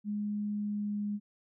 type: tone with pitch glide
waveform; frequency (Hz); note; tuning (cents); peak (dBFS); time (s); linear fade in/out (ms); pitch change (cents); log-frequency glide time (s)
sine; 207.7 to 206.4; G#3 to G#3; 0 to -10; -31; 0.04-1.2; 50; -10; 0.52-1.05
effects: none